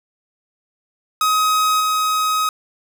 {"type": "tone with level steps", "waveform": "45% pulse", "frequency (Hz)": 1264, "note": "D#6", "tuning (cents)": 27, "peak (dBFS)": [-14, -16], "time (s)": [1.21, 2.49], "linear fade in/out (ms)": 2, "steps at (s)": 1.8, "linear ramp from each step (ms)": 5, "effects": []}